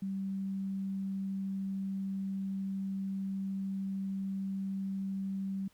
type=tone; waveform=sine; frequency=193.8 Hz; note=G3; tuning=20 cents flat; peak=-33 dBFS; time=0.02-5.68 s; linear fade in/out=5 ms; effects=pink hiss -67 dBFS RMS until 5.73 s